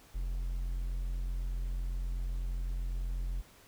triangle tone, 43.97 Hz, F1, 13 cents sharp, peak -30 dBFS, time 0.14-3.42 s, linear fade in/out 20 ms, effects pink hiss -59 dBFS RMS until 3.67 s

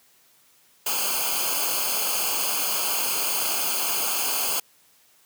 white noise with comb filter, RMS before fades -25 dBFS, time 0.86-4.6 s, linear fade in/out 5 ms, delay 0.53 ms, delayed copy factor -0.9, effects white hiss -59 dBFS RMS until 5.25 s + high-pass 100 Hz 12 dB/octave

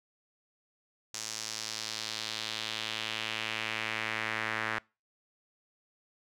sawtooth tone with band-pass filter sweep, 110 Hz, A2, in tune, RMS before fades -36 dBFS, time 1.14-4.79 s, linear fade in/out 5 ms, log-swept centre 6300 to 1700 Hz, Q 2.1, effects noise-tail reverb RT60 0.3 s tail -25 dB re dry

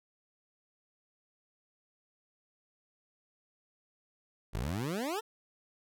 20% pulse exponential sweep, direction up, 46.69 to 466.2 Hz, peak -28 dBFS, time 4.53-5.21 s, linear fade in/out 20 ms, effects none

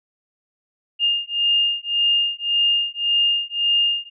sine beating tone pair, 2821 / 2822.8 Hz, F7 / F7, +17 / +18 cents, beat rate 1.8 Hz, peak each -20 dBFS, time 0.99-4.1 s, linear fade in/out 50 ms, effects none

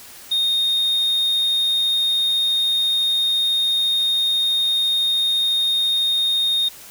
triangle tone, 3694 Hz, A#7, 16 cents flat, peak -15 dBFS, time 0.31-6.69 s, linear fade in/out 10 ms, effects white hiss -41 dBFS RMS until 6.9 s

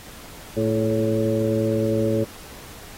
harmonic tone with a mistuned harmonic, 111.2 Hz, A2, 19 cents sharp, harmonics 1 / 2 / 3 / 4 / 5, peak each -25 / -25 / -25 / -25 / -25 dBFS, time 0.56-2.25 s, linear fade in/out 20 ms, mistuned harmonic 4, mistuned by -48 cents, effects pink hiss -42 dBFS RMS until 2.97 s + AAC 48 kbps

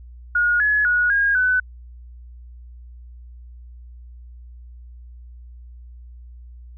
sine tone with pitch steps, 1439 / 1696 / 1457 / 1629 / 1503 Hz, F#6 / G#6 / F#6 / G#6 / F#6, -49 / +36 / -27 / -34 / +27 cents, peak -15 dBFS, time 0.35-1.6 s, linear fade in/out 5 ms, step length 250 ms, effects added 60 Hz sine -38 dBFS peak until 6.77 s

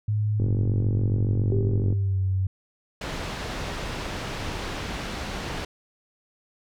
sine tone with pitch glide, 105.8 to 94.8 Hz, G#2 to F#2, +33 to +43 cents, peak -21 dBFS, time 0.08-2.47 s, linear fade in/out 5 ms, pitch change -190 cents, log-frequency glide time 1.67-2.18 s
click train, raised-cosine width 3 ms, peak -16 dBFS, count 73, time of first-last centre 0.4-1.925 s, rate 47.2 Hz
sine tone with exponential decay, 392 Hz, G4, in tune, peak -25 dBFS, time 1.52-2.44 s, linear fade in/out 1 ms, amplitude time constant 200 ms
pink low-pass noise, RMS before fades -32 dBFS, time 3.01-5.65 s, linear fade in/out 5 ms, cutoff 4600 Hz, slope 12 dB/octave
effects none

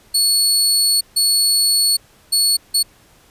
25% pulse tone bursts at uneven times, 4400 Hz, C#8, 14 cents flat, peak -8 dBFS, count 4, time 0.14-1.01 / 1.16-1.97 / 2.32-2.57 / 2.74-2.83 s, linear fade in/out 10 ms, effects pink hiss -51 dBFS RMS until 3.3 s + resampled to 32000 Hz

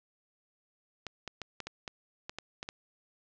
clicks, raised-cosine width 0.2 ms, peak -21 dBFS, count 10, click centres 1.067 / 1.277 / 1.417 / 1.603 / 1.67 / 1.878 / 2.295 / 2.386 / 2.629 / 2.689 s, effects low-pass 7000 Hz 12 dB/octave

